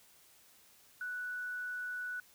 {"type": "tone", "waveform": "sine", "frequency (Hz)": 1480, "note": "F#6", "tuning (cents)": 0, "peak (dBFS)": -37, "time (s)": [1.01, 2.2], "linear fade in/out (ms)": 2, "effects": ["white hiss -63 dBFS RMS until 2.34 s"]}